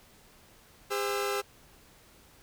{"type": "tone cluster", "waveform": "sawtooth", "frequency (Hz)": [404.6, 517, 1327], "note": ["G#4", "C5", "E6"], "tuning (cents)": [-45, -21, 11], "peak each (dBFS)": [-27, -32, -32], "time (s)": [0.9, 1.42], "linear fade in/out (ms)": 20, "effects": ["pink hiss -58 dBFS RMS until 2.42 s"]}